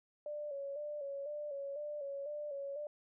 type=tone with vibrato; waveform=sine; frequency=575 Hz; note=D5; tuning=37 cents flat; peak=-39 dBFS; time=0.26-2.87 s; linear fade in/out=2 ms; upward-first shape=square; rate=2 Hz; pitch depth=54 cents each way; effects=none